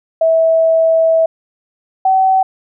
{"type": "tone pair in turn", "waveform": "sine", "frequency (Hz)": [651, 761.3], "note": ["E5", "F#5"], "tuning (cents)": [-22, 49], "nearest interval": "minor third", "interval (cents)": 271, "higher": "second", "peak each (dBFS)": -8, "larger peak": "neither", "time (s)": [[0.21, 1.26], [2.05, 2.43]], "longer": "first", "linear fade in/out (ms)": 5, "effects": []}